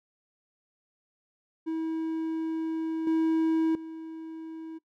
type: tone with level steps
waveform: triangle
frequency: 322.3 Hz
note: E4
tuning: 39 cents flat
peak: -26 / -20 / -35 dBFS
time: 1.66-4.79 s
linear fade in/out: 20 ms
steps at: 3.07 / 3.75 s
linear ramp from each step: 2 ms
effects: noise-tail reverb RT60 0.1 s tail -21 dB re dry